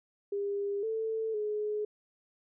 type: tone with pitch steps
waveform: sine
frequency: 402.8 / 443.9 / 421.7 Hz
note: G4 / A4 / G#4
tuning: +47 / +15 / +26 cents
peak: -30 dBFS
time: 0.32-1.85 s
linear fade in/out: 5 ms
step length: 510 ms
effects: none